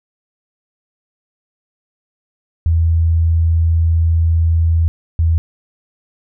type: tone pair in turn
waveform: sine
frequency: 82.41 / 82.05 Hz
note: E2 / E2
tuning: 0 / -8 cents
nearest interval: unison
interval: 8 cents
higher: first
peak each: -10 dBFS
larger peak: neither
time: 2.66-4.88 / 5.19-5.38 s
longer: first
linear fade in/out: 0 ms
effects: none